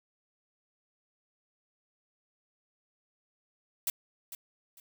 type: noise with echo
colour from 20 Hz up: blue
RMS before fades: -30 dBFS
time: 3.87-3.9 s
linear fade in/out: 2 ms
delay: 450 ms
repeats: 2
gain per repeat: -12 dB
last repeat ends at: 4.8 s
effects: none